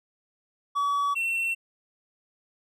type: tone pair in turn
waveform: triangle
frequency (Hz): 1138 / 2707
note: C#6 / E7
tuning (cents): +45 / +45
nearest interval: octave + minor third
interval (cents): 1500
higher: second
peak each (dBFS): -21 / -23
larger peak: first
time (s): 0.75-1.15 / 1.15-1.55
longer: neither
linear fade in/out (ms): 20
effects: none